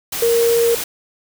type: tone in noise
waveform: sine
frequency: 466.2 Hz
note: A#4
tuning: in tune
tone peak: -12 dBFS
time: 0.22-0.75 s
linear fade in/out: 5 ms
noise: white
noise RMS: -24 dBFS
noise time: 0.12-0.84 s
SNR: +9 dB
effects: none